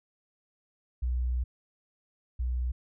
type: tone pair in turn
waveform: sine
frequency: 61.74 / 61.74 Hz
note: B1 / B1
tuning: 0 / 0 cents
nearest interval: unison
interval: 0 cents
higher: neither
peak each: -26 / -27 dBFS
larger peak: first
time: 1.02-1.44 / 2.39-2.72 s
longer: first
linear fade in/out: 10 ms
effects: none